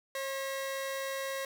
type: tone pair together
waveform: sawtooth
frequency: 540.6 / 1924 Hz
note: C#5 / B6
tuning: -44 / -46 cents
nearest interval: octave + minor seventh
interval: 2198 cents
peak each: -31 / -38 dBFS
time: 0.15-1.45 s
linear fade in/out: 2 ms
effects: none